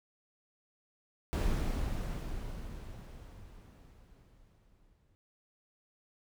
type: noise with exponential decay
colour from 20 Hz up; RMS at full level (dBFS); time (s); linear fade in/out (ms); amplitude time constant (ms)
brown; -29; 1.33-5.15; 0; 830
effects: none